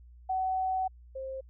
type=tone pair in turn; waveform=sine; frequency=753 / 529.8 Hz; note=F#5 / C5; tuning=+30 / +22 cents; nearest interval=tritone; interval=608 cents; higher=first; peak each=-27 / -35 dBFS; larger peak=first; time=0.29-0.88 / 1.15-1.41 s; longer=first; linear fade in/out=10 ms; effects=added 60 Hz sine -50 dBFS peak until 1.49 s